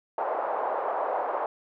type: band-pass noise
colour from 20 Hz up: white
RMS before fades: -29 dBFS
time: 0.18-1.46 s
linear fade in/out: 2 ms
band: 520 to 920 Hz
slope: 24 dB/octave
effects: none